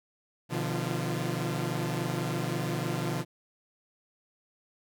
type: tone cluster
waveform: sawtooth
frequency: 124.6 / 150.7 / 174.3 / 343 Hz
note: B2 / D3 / F3 / F4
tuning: +16 / +45 / -3 / -31 cents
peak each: -30 / -30 / -31 / -34 dBFS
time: 0.49-3.25 s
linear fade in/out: 50 ms
effects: none